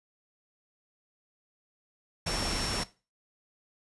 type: tone in noise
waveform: sine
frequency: 5450 Hz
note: F8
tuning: 43 cents flat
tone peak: -35 dBFS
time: 2.26-2.84 s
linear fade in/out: 10 ms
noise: pink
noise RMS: -32 dBFS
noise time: 2.26-2.84 s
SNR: -6 dB
effects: noise-tail reverb RT60 0.3 s tail -17 dB re dry + resampled to 24000 Hz